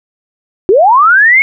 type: linear sweep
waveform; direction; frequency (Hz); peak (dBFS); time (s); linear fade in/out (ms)
sine; up; 344.8 to 2217; -3; 0.69-1.42; 0
effects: none